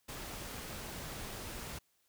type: noise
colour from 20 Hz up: pink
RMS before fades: -44 dBFS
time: 0.08-1.79 s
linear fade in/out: 10 ms
effects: white hiss -75 dBFS RMS until 2.08 s